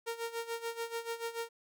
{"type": "tone with tremolo", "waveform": "sawtooth", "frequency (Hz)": 462.4, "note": "A#4", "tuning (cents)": -14, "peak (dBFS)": -30, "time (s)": [0.06, 1.49], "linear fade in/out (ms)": 20, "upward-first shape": "sine", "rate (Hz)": 6.9, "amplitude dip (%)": 80, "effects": []}